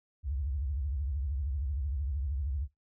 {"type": "tone with vibrato", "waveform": "sine", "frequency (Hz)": 69.3, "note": "C#2", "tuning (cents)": 0, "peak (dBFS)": -30, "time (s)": [0.23, 2.68], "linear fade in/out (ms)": 50, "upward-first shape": "triangle", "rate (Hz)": 13, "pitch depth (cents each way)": 280, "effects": ["noise-tail reverb RT60 0.2 s tail -24 dB re dry"]}